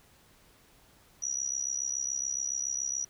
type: tone with amplitude modulation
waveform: sine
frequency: 5820 Hz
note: F#8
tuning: 29 cents flat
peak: -26 dBFS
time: 1.22-3.05 s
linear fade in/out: 10 ms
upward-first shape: sine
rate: 67.1 Hz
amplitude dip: 95%
effects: pink hiss -61 dBFS RMS until 3.09 s